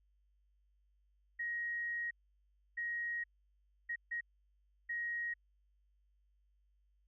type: tone bursts at uneven times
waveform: sine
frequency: 1886 Hz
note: A#6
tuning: 20 cents sharp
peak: -36 dBFS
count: 5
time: 1.39-2.11 / 2.77-3.24 / 3.89-3.96 / 4.11-4.21 / 4.89-5.34 s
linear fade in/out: 10 ms
effects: added 50 Hz sine -70 dBFS peak until 7.07 s